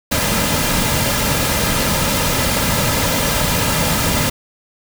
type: noise with comb filter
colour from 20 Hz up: pink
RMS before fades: -17 dBFS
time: 0.11-4.3 s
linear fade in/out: 10 ms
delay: 2.7 ms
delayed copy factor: -0.5
effects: none